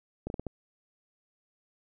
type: slowing click train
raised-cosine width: 2 ms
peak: -21 dBFS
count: 5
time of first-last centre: 0.27-0.467 s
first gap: 31 ms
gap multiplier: 1.32
effects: none